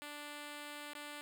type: tone with dropouts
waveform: 5% pulse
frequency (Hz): 293.7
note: D4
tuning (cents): 0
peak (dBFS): -34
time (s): 0.02-1.21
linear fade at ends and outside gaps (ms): 0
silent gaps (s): 0.934-0.951
effects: none